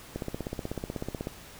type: click train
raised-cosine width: 2 ms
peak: -19 dBFS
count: 19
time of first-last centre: 0.16-1.271 s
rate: 16.2 Hz
effects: pink hiss -48 dBFS RMS until 1.59 s